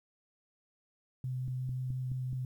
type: tone with vibrato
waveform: sine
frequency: 128.1 Hz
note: C3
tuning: 36 cents flat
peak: -33 dBFS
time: 1.24-2.45 s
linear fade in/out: 2 ms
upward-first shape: sine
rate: 5.7 Hz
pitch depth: 9 cents each way
type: click train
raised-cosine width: 5 ms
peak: -31 dBFS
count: 5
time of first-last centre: 1.48-2.329 s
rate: 4.71 Hz
effects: 11-bit